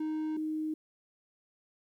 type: tone pair in turn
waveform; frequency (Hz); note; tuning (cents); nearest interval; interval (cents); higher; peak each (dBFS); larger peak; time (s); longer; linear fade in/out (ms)
triangle / sine; 311.1 / 311.1; D#4 / D#4; 0 / 0; unison; 0; neither; -29 / -31; first; 0-0.37 / 0.37-0.74; neither; 5
effects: 11-bit